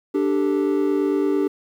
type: chord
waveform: triangle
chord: D suspended fourth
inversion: none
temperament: just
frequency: 293.7 / 391.6 / 440.5 Hz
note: D4 / G4 / A4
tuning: 0 / -2 / +2 cents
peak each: -19 / -19 / -25 dBFS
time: 0.14-1.48 s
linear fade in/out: 10 ms
effects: 9-bit